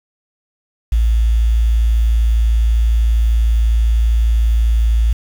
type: tone with quantisation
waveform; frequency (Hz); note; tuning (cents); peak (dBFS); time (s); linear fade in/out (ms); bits
sine; 56.3; A1; +40; -10; 0.92-5.13; 5; 6
effects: none